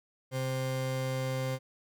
40% pulse tone pair together, 130.82 / 523.3 Hz, C3 / C5, 0 / 0 cents, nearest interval 2 octaves, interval 2400 cents, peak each -31 / -37 dBFS, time 0.31-1.59 s, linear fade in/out 50 ms, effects none

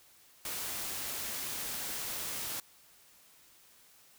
white noise, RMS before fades -38 dBFS, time 0.45-2.6 s, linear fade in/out 2 ms, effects white hiss -61 dBFS RMS until 4.18 s

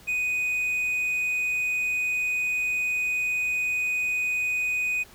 triangle tone, 2490 Hz, D#7, 1 cent sharp, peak -22 dBFS, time 0.07-5.04 s, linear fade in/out 20 ms, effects pink hiss -51 dBFS RMS until 5.14 s

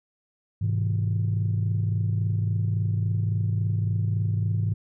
sine tone cluster, 103.8 / 127.4 / 161.7 Hz, G#2 / C3 / E3, 0 / -46 / -33 cents, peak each -22 / -30 / -29 dBFS, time 0.61-4.74 s, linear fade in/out 10 ms, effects tanh soft clip ceiling -16 dBFS

